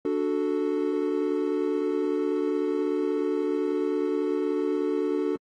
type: chord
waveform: triangle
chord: D major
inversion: none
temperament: equal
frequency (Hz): 293.7 / 370 / 440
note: D4 / F#4 / A4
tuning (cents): 0 / 0 / 0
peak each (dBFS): -26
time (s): 0.05-5.36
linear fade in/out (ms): 2
effects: AAC 32 kbps